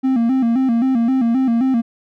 triangle tone with vibrato, 246.9 Hz, B3, in tune, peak -11 dBFS, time 0.03-1.82 s, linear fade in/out 20 ms, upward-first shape square, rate 3.8 Hz, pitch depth 110 cents each way, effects none

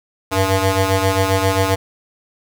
15% pulse ring-modulated tone, 192.5 Hz, G3, 31 cents flat, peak -5 dBFS, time 0.31-1.76 s, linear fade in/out 20 ms, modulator 285 Hz, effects none

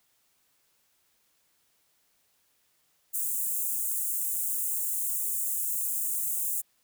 white high-pass noise, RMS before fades -30 dBFS, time 3.13-6.62 s, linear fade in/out 20 ms, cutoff 7300 Hz, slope 48 dB/octave, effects white hiss -70 dBFS RMS until 6.83 s

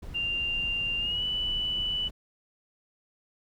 brown noise, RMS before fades -40 dBFS, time 0.02-2.11 s, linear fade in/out 10 ms
sine tone with pitch glide, 2789 to 2972 Hz, F7 to F#7, -3 to +7 cents, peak -27 dBFS, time 0.14-2.09 s, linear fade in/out 20 ms, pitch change +110 cents, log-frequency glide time 0.99-1.24 s
effects none

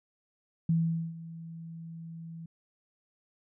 sine tone with ADSR envelope, 164.81 Hz, E3, in tune, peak -22 dBFS, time 0.69-2.46 s, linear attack 4 ms, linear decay 440 ms, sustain -18 dB, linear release 5 ms, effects none

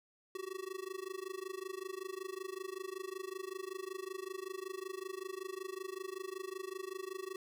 square tone with amplitude modulation, 378.4 Hz, F#4, 39 cents sharp, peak -38 dBFS, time 0.35-7.36 s, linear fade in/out 2 ms, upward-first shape sine, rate 25.3 Hz, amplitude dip 95%, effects none

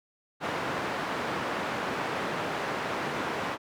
white band-pass noise, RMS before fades -32 dBFS, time 0.4-3.58 s, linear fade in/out 50 ms, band 140 to 1400 Hz, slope 12 dB/octave, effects none

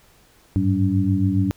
sine tone cluster, 96.2 / 103.4 / 190.7 / 285.4 Hz, G2 / G#2 / G3 / D4, -32 / -7 / -47 / -49 cents, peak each -22 dBFS, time 0.56-1.51 s, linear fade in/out 0 ms, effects pink hiss -55 dBFS RMS until 1.56 s

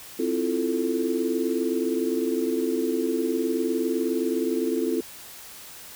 sine chord, F major seventh, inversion second, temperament equal, 261.6 / 329.6 / 349.2 / 440 Hz, C4 / E4 / F4 / A4, 0 / 0 / 0 / 0 cents, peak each -28 dBFS, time 0.19-5.01 s, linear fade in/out 5 ms, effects white hiss -43 dBFS RMS until 5.95 s

